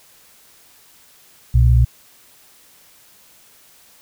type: tone pair together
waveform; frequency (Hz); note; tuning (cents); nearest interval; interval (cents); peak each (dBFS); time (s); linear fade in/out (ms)
sine; 63.53 / 120; B1 / B2; +50 / -49; major seventh; 1101; -11 / -13; 1.54-1.85; 10
effects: white hiss -50 dBFS RMS until 4.01 s